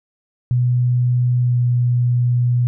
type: tone with pitch glide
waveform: sine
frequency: 123.47 to 122.26 Hz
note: B2 to B2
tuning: 0 to -17 cents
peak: -13 dBFS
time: 0.51-2.67 s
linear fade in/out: 0 ms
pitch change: -17 cents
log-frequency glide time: 1.41-1.57 s
effects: none